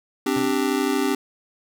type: chord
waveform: square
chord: C suspended second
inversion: none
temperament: just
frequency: 261.6 / 294.3 / 392.4 Hz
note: C4 / D4 / G4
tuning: 0 / +4 / +2 cents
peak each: -25 dBFS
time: 0.26-1.15 s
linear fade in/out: 5 ms
type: tone with exponential decay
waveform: sawtooth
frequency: 128.9 Hz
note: C3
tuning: 26 cents flat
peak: -25 dBFS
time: 0.36-0.67 s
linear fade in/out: 5 ms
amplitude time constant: 66 ms
effects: none